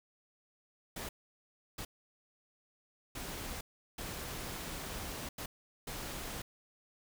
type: noise bursts at uneven times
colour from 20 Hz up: pink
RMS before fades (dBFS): -42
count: 6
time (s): 0.96-1.09 / 1.78-1.85 / 3.15-3.61 / 3.98-5.29 / 5.38-5.46 / 5.87-6.42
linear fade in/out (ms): 5
effects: none